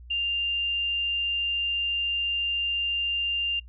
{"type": "tone", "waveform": "sine", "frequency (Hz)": 2794, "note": "F7", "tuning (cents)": 0, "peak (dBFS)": -24, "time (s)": [0.1, 3.6], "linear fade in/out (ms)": 10, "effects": ["noise-tail reverb RT60 0.1 s tail -25 dB re dry", "added 60 Hz sine -43 dBFS peak until 3.68 s"]}